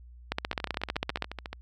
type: two click trains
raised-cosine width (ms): 0.3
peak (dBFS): -20 / -12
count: 15 / 15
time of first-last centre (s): 0.53-1.53 / 0.32-1.223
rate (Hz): 14 / 15.5
effects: added 60 Hz sine -47 dBFS peak until 1.61 s